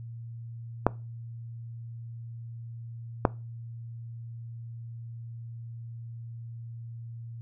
clicks, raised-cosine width 1 ms, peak -5 dBFS, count 2, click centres 0.866 / 3.252 s, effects noise-tail reverb RT60 0.3 s tail -21 dB re dry + added 116 Hz sine -38 dBFS peak until 7.41 s

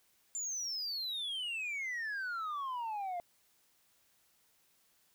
sine exponential sweep, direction down, 7250 to 686 Hz, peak -33 dBFS, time 0.35-3.2 s, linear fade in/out 0 ms, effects tanh soft clip ceiling -35 dBFS + white hiss -71 dBFS RMS until 5.14 s

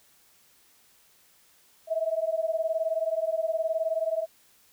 sine beating tone pair, 638 / 657 Hz, D#5 / E5, +43 / -6 cents, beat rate 19 Hz, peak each -28 dBFS, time 1.87-4.27 s, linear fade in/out 50 ms, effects white hiss -61 dBFS RMS until 4.72 s

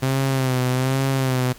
sawtooth tone with vibrato, 130.81 Hz, C3, in tune, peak -14 dBFS, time 0.02-1.53 s, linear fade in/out 10 ms, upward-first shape sine, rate 1.2 Hz, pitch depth 57 cents each way, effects pink hiss -45 dBFS RMS until 1.58 s + MP3 96 kbps

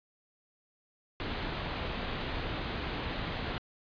pink low-pass noise, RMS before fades -36 dBFS, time 1.2-3.58 s, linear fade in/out 0 ms, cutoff 4200 Hz, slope 48 dB/octave, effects resampled to 11025 Hz

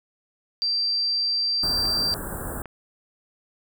sine tone, 4699 Hz, D8, in tune, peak -21 dBFS, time 0.62-2.14 s, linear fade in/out 0 ms
pink band-stop noise, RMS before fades -32 dBFS, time 1.63-2.62 s, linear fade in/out 2 ms, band 1700 to 7800 Hz, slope 96 dB/octave
clicks, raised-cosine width 0.5 ms, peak -24 dBFS, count 2, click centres 1.855 / 2.657 s
effects none

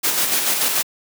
white noise with tremolo, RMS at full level -18 dBFS, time 0.03-0.83 s, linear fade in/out 20 ms, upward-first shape square, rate 6.9 Hz, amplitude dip 35%, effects high-pass 200 Hz 12 dB/octave

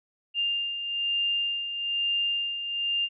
sine beating tone pair, 2800 / 2801.1 Hz, F7 / F7, +4 / +5 cents, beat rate 1.1 Hz, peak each -34 / -26 dBFS, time 0.34-3.09 s, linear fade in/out 50 ms, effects none

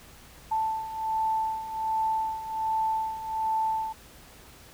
sine beating tone pair, 881 / 882.3 Hz, A5 / A5, +2 / +5 cents, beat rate 1.3 Hz, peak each -32 / -27 dBFS, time 0.51-3.93 s, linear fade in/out 10 ms, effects added 60 Hz sine -57 dBFS peak until 4.73 s + pink hiss -51 dBFS RMS until 4.73 s

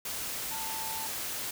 sine tone in noise, 887 Hz, A5, 14 cents sharp, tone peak -39 dBFS, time 0.51-1.07 s, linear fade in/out 5 ms, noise white, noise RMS -36 dBFS, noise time 0.05-1.51 s, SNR -6 dB, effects none

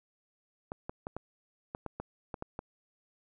clicks, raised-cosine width 1 ms, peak -23 dBFS, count 10, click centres 0.719 / 0.895 / 1.069 / 1.166 / 1.749 / 1.863 / 2 / 2.342 / 2.424 / 2.591 s, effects none

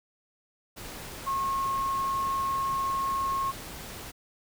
sine tone in noise, 1084 Hz, C#6, 39 cents flat, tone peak -26 dBFS, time 1.26-3.52 s, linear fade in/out 20 ms, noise pink, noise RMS -41 dBFS, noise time 0.76-4.12 s, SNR +12 dB, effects none

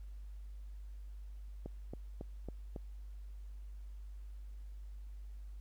click train, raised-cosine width 2 ms, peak -30 dBFS, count 5, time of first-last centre 1.66-2.762 s, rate 3.63 Hz, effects added 50 Hz sine -45 dBFS peak until 5.6 s + pink hiss -73 dBFS RMS until 5.6 s

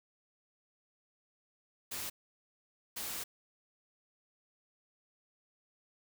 white noise bursts at uneven times, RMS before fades -40 dBFS, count 2, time 1.91-2.1 / 2.96-3.24 s, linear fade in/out 10 ms, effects none

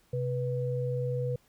sine tone pair together, 130 / 490.8 Hz, C3 / B4, -11 / -11 cents, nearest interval octave + major seventh, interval 2300 cents, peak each -30 / -32 dBFS, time 0.13-1.36 s, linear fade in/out 5 ms, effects pink hiss -66 dBFS RMS until 1.48 s

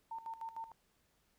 sine tone with tremolo, 905 Hz, A5, 48 cents sharp, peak -40 dBFS, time 0.11-0.72 s, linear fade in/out 5 ms, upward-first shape square, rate 6.6 Hz, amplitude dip 75%, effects pink hiss -75 dBFS RMS until 1.38 s

